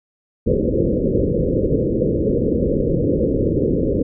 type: low-pass noise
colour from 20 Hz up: white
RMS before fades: -18 dBFS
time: 0.46-4.03 s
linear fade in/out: 10 ms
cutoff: 540 Hz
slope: 96 dB/octave
effects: none

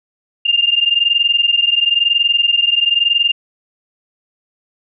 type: tone pair together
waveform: sine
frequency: 2795 / 2816 Hz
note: F7 / F7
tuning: +1 / +14 cents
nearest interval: unison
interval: 13 cents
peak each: -14 dBFS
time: 0.45-3.32 s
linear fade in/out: 10 ms
effects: none

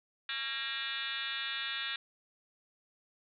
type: tone with frequency modulation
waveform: sine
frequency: 2637 Hz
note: E7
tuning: in tune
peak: -34 dBFS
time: 0.29-1.96 s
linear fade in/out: 2 ms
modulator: 253 Hz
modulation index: 4.9
effects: none

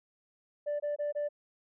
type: tone bursts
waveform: sine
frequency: 587 Hz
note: D5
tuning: 1 cent flat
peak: -28 dBFS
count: 4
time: 0.66-1.289 s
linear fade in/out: 20 ms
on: 140 ms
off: 23 ms
effects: tanh soft clip ceiling -28 dBFS

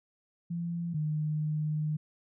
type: tone pair in turn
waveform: sine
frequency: 170.3 / 152.85 Hz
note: F3 / D#3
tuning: -43 / -30 cents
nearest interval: major second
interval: 187 cents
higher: first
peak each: -31 / -28 dBFS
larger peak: second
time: 0.5-0.94 / 0.94-1.97 s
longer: second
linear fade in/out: 10 ms
effects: none

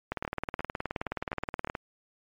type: two click trains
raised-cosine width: 0.5 ms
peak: -16 / -19 dBFS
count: 32 / 5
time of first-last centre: 0.12-1.752 / 0.25-1.673 s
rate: 19 / 2.81 Hz
effects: MP3 64 kbps

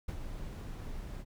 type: noise with ADSR envelope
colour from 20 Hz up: brown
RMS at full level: -35 dBFS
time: 0.08-1.25 s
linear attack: 8 ms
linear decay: 56 ms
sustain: -6 dB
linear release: 48 ms
effects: none

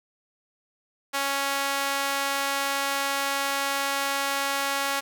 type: tone with high-pass filter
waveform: sawtooth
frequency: 277.2 Hz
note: C#4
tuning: in tune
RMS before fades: -27 dBFS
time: 1.13-5.01 s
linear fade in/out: 20 ms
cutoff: 930 Hz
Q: 0.84
effects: none

